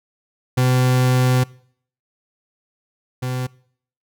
40% pulse tone pair in turn, 127.1 / 127.1 Hz, C3 / C3, -50 / -50 cents, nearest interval unison, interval 0 cents, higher neither, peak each -13 / -21 dBFS, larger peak first, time 0.57-1.44 / 3.22-3.47 s, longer first, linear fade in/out 10 ms, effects noise-tail reverb RT60 0.6 s tail -23 dB re dry

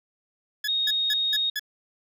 20% pulse tone bursts, 1700 Hz, G#6, 40 cents sharp, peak -21 dBFS, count 5, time 0.64-1.595 s, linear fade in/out 5 ms, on 39 ms, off 190 ms
sine tone, 3729 Hz, A#7, in tune, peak -22 dBFS, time 0.68-1.5 s, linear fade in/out 5 ms
effects none

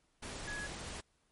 sine tone in noise, 1679 Hz, G#6, 18 cents sharp, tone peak -40 dBFS, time 0.47-0.67 s, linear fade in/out 10 ms, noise pink, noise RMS -44 dBFS, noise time 0.22-1.01 s, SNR +1 dB, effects pink hiss -75 dBFS RMS until 1.31 s + MP3 48 kbps

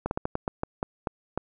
slowing click train, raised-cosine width 1 ms, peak -13 dBFS, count 10, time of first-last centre 0.06-1.376 s, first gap 51 ms, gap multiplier 1.25, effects none

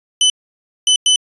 sawtooth tone bursts at uneven times, 3014 Hz, F#7, 31 cents sharp, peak -6 dBFS, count 3, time 0.21-0.3 / 0.87-0.96 / 1.06-1.16 s, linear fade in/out 2 ms, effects resampled to 24000 Hz

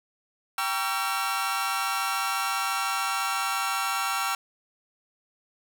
sawtooth chord, G diminished seventh, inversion none, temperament just, 784 / 940.8 / 1128.9 / 1354.7 Hz, G5 / Bb5 / Db6 / Fb6, 0 / +16 / +31 / +47 cents, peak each -28 / -31 / -29 / -25 dBFS, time 0.58-4.35 s, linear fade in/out 2 ms, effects none

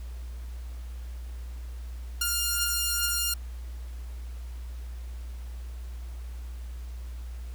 5% pulse beating tone pair, 1406 / 1408.4 Hz, F6 / F6, +11 / +14 cents, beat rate 2.4 Hz, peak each -15 / -20 dBFS, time 2.21-3.34 s, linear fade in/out 5 ms, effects added 60 Hz sine -35 dBFS peak until 7.54 s + pink hiss -55 dBFS RMS until 7.54 s

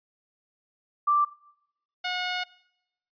sine / 10% pulse tone pair in turn, 1174.7 / 725.5 Hz, D6 / F#5, 0 / -34 cents, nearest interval minor sixth, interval 834 cents, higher first, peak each -19 dBFS, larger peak neither, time 1.07-1.25 / 2.04-2.44 s, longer second, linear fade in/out 10 ms, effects noise-tail reverb RT60 0.8 s tail -21 dB re dry + resampled to 11025 Hz

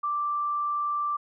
sine tone, 1174.7 Hz, D6, in tune, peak -25 dBFS, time 0.03-1.17 s, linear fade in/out 10 ms, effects none

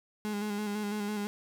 35% pulse tone with vibrato, 207.9 Hz, G#3, 2 cents sharp, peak -30 dBFS, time 0.25-1.27 s, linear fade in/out 0 ms, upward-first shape square, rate 6 Hz, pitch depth 30 cents each way, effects none

